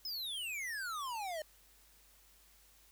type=exponential sweep; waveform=square; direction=down; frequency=5250 to 600 Hz; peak=-39 dBFS; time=0.05-1.42 s; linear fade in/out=2 ms; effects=added 50 Hz sine -68 dBFS peak until 2.91 s + white hiss -65 dBFS RMS until 2.91 s